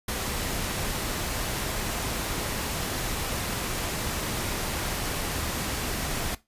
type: noise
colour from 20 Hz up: pink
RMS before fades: -30 dBFS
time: 0.08-6.35 s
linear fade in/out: 5 ms
effects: noise-tail reverb RT60 0.2 s tail -17 dB re dry + resampled to 32000 Hz